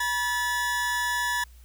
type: tone pair together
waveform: 40% pulse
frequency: 970 / 1728.3 Hz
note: B5 / A6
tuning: -31 / -31 cents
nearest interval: minor seventh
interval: 1000 cents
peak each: -28 / -26 dBFS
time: 0-1.44 s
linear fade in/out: 5 ms
effects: added 60 Hz sine -47 dBFS peak until 1.64 s + white hiss -60 dBFS RMS until 1.64 s